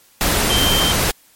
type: tone in noise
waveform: sine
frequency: 3136 Hz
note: G7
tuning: in tune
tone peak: -17 dBFS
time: 0.5-0.92 s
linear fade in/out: 0 ms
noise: pink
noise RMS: -17 dBFS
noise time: 0.21-1.11 s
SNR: -3 dB
effects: white hiss -52 dBFS RMS until 1.35 s + MP3 64 kbps